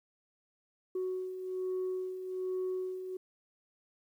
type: beating tone pair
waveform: sine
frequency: 369.9 / 371.1 Hz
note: F#4 / F#4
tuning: 0 / +5 cents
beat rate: 1.2 Hz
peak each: -40 / -33 dBFS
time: 0.95-3.17 s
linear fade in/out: 5 ms
effects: tanh soft clip ceiling -29 dBFS + 11-bit